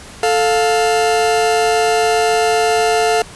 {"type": "tone pair together", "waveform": "40% pulse", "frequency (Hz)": [440, 703.7], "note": ["A4", "F5"], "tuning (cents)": [0, 13], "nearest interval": "minor sixth", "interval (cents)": 813, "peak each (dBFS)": -14, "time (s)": [0.23, 3.22], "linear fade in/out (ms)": 2, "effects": ["pink hiss -36 dBFS RMS until 3.35 s", "resampled to 24000 Hz"]}